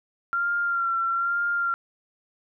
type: tone with vibrato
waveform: sine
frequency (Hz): 1379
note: F6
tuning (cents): -22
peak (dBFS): -22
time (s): 0.33-1.74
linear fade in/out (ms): 0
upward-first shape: sine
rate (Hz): 1.1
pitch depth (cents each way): 31
effects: none